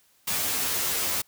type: noise with comb filter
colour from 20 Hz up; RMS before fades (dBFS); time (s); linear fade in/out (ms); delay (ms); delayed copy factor
white; -27; 0.27-1.22; 10; 11; +0.9
effects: white hiss -63 dBFS RMS until 1.27 s